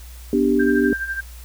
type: chord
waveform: sine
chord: G major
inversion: first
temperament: equal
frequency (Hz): 246.9 / 293.7 / 392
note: B3 / D4 / G4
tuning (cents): 0 / 0 / 0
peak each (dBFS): -19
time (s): 0.33-0.93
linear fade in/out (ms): 2
type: tone with tremolo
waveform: sine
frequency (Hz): 1580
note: G6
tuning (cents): +13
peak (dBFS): -21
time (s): 0.59-1.21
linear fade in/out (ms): 10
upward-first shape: sine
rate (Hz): 12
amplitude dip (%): 65
effects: added 60 Hz sine -36 dBFS peak until 1.44 s + white hiss -46 dBFS RMS until 1.44 s